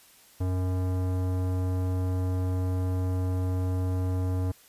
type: tone with tanh clipping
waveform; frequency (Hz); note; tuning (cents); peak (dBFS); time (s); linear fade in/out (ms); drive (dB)
sine; 92.1; F#2; -7; -27; 0.4-4.52; 10; 18
effects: white hiss -56 dBFS RMS until 4.68 s + resampled to 32000 Hz